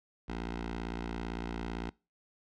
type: tone with notch filter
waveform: 10% pulse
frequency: 57.8 Hz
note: A#1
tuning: 14 cents flat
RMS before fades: -38 dBFS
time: 0.28-1.9 s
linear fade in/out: 10 ms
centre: 120 Hz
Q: 1.7
effects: noise-tail reverb RT60 0.3 s tail -24 dB re dry + low-pass 4000 Hz 12 dB/octave